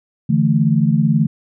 sine chord, D suspended second, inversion none, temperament just, 146.83 / 165.19 / 220.2 Hz, D3 / E3 / A3, 0 / +4 / +2 cents, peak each -16 dBFS, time 0.29-1.27 s, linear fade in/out 10 ms, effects none

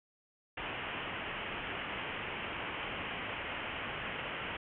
white low-pass noise, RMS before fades -40 dBFS, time 0.57-4.57 s, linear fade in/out 5 ms, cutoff 3100 Hz, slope 96 dB/octave, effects none

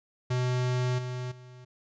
square tone with level steps, 125.5 Hz, B2, 28 cents sharp, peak -26 / -33 / -47 dBFS, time 0.3-1.65 s, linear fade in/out 10 ms, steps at 0.98 / 1.31 s, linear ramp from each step 10 ms, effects resampled to 16000 Hz

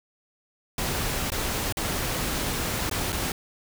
pink noise with dropouts, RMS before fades -28 dBFS, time 0.78-3.32 s, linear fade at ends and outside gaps 2 ms, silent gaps 1.303-1.319 / 1.725-1.77 / 2.897-2.912 / 3.122-3.127 s, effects none

